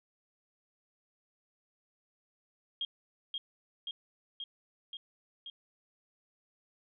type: tone with echo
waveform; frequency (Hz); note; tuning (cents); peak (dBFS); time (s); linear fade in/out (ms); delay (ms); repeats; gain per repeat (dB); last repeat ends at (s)
sine; 3237; G#7; -45; -32; 2.81-2.85; 2; 530; 5; -2; 5.5
effects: none